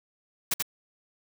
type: noise with echo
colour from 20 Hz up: white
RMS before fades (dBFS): -26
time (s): 0.51-0.54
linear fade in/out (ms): 5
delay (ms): 85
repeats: 1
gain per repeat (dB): -2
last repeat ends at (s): 0.625
effects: none